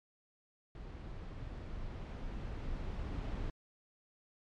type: noise with level ramp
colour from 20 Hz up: brown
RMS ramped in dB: -46 to -38 dBFS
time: 0.75-3.5 s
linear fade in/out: 2 ms
effects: low-pass 4000 Hz 12 dB/octave + MP3 64 kbps